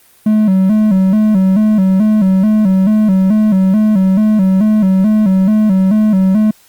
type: tone with vibrato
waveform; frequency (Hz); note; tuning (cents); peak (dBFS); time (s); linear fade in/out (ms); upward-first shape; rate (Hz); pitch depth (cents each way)
triangle; 201.6; G3; +49; -5; 0.26-6.51; 5; square; 2.3; 110
effects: white hiss -47 dBFS RMS until 6.68 s + Opus 32 kbps